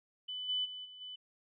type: tone with level steps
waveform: sine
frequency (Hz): 3000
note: F#7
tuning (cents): +23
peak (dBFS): -38 / -31 / -42 / -49 / -43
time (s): 0.28-1.16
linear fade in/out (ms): 10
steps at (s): 0.48 / 0.64 / 0.84 / 1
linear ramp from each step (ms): 20
effects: none